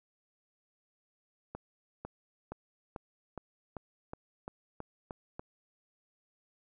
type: accelerating click train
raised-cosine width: 1 ms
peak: -26 dBFS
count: 11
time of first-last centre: 1.55-5.395 s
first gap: 500 ms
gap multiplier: 0.94
effects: none